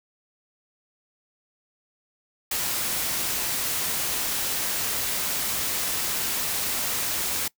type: noise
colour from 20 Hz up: white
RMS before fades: -27 dBFS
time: 2.51-7.48 s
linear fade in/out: 5 ms
effects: noise-tail reverb RT60 0.1 s tail -22 dB re dry